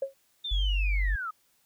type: tone with exponential decay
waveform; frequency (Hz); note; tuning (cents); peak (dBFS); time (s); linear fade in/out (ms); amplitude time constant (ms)
sine; 544; C#5; -33; -23; 0.02-0.14; 5; 26
type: linear sweep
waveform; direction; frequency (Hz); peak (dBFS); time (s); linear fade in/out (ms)
sine; down; 3657 to 1229; -31; 0.44-1.31; 10
type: tone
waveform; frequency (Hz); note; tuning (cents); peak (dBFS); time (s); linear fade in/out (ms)
sine; 48.82; G1; -6; -23; 0.51-1.16; 10
effects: tanh soft clip ceiling -17 dBFS + white hiss -68 dBFS RMS until 1.65 s